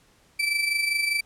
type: tone with amplitude modulation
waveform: 35% pulse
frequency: 2324 Hz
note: D7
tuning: 19 cents flat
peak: -18 dBFS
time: 0.39-1.21 s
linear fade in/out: 10 ms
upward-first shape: sine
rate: 25 Hz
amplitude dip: 55%
effects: pink hiss -60 dBFS RMS until 1.25 s + low-pass 11000 Hz 12 dB/octave